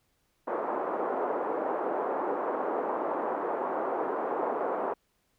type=band-pass noise; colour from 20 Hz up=pink; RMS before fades=-31 dBFS; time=0.47-4.94 s; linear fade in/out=10 ms; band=350 to 1100 Hz; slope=24 dB/octave; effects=pink hiss -73 dBFS RMS until 5.38 s